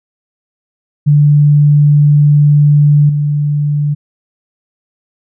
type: tone with level steps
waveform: sine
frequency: 146.83 Hz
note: D3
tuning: in tune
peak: -4 / -10 dBFS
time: 1.06-3.95 s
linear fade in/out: 20 ms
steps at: 3.09 s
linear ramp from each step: 5 ms
effects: none